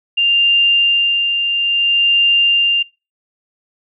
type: tone with tremolo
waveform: sine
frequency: 2794 Hz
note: F7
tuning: in tune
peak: -9 dBFS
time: 0.17-2.83 s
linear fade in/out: 10 ms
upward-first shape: sine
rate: 0.59 Hz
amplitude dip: 45%
effects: noise-tail reverb RT60 0.3 s tail -25 dB re dry